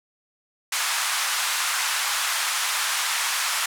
pink band-pass noise, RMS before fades -25 dBFS, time 0.72-3.66 s, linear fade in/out 5 ms, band 990 to 12000 Hz, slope 24 dB/octave, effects none

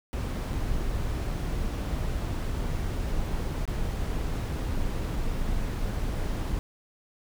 brown noise with dropouts, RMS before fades -29 dBFS, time 0.13-6.59 s, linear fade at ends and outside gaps 0 ms, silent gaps 0.533-0.539 / 3.654-3.677 s, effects none

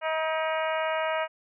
harmonic tone with a mistuned harmonic, 317.5 Hz, D#4, 35 cents sharp, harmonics 2 / 3 / 4 / 5 / 6 / 7 / 8 / 9, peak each -28 / -32 / -34 / -36 / -38 / -39 / -40 / -41 dBFS, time 0.01-1.28 s, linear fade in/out 50 ms, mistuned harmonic 8, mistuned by -66 cents, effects none

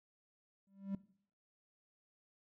triangle tone with exponential growth, 196 Hz, G3, in tune, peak -32 dBFS, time 0.67-0.95 s, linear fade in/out 2 ms, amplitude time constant 60 ms, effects noise-tail reverb RT60 0.6 s tail -19 dB re dry

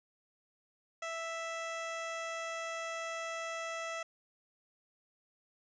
15% pulse tone, 659.3 Hz, E5, in tune, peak -31 dBFS, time 1.02-4.03 s, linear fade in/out 5 ms, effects resampled to 16000 Hz

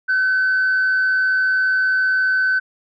sine tone with frequency modulation, 1521 Hz, F#6, 47 cents sharp, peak -13 dBFS, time 0.08-2.6 s, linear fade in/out 20 ms, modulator 94.8 Hz, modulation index 0.28, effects tanh soft clip ceiling -12 dBFS

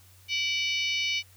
harmonic tone with a mistuned harmonic, 740 Hz, F#5, in tune, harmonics 3 / 4 / 5 / 6 / 7 / 8, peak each -29 / -30 / -36 / -37 / -39 / -40 dBFS, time 0.28-1.23 s, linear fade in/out 50 ms, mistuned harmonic 3, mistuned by +69 cents, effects added 92 Hz sine -55 dBFS peak until 1.36 s + white hiss -58 dBFS RMS until 1.36 s

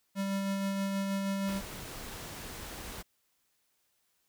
square tone with tremolo, 196 Hz, G3, in tune, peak -30 dBFS, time 0.15-1.62 s, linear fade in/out 50 ms, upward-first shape sine, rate 6.3 Hz, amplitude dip 25%
pink noise, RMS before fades -43 dBFS, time 1.47-3.03 s, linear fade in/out 20 ms
effects white hiss -75 dBFS RMS until 4.28 s

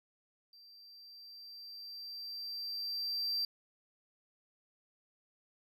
triangle tone with level ramp, 4699 Hz, D8, in tune, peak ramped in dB -55 to -30 dBFS, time 0.53-3.45 s, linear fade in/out 2 ms, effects none

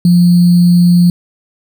sine tone with sample-and-hold, 175.3 Hz, F3, 7 cents sharp, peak -4 dBFS, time 0.05-1.1 s, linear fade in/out 2 ms, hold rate 4410 Hz, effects none

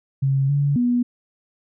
sine tone with pitch steps, 136.1 / 142.6 / 243.4 Hz, C#3 / C#3 / B3, -31 / +49 / -25 cents, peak -16 dBFS, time 0.22-1.03 s, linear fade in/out 10 ms, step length 270 ms, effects none

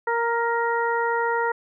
harmonic tone with a mistuned harmonic, 466.2 Hz, A#4, in tune, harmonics 1 / 2 / 3 / 4, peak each -25 / -24 / -28 / -30 dBFS, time 0.07-1.52 s, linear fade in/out 5 ms, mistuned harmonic 4, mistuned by +15 cents, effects none

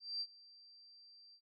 sine tone with ADSR envelope, 4699 Hz, D8, in tune, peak -36 dBFS, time 0-1.41 s, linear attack 210 ms, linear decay 53 ms, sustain -22 dB, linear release 73 ms, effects none

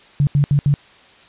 sine tone bursts at uneven times, 143.1 Hz, D3, 45 cents flat, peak -11 dBFS, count 4, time 0.2-0.27 / 0.35-0.44 / 0.51-0.59 / 0.66-0.74 s, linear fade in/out 0 ms, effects white hiss -47 dBFS RMS until 1.28 s + resampled to 8000 Hz

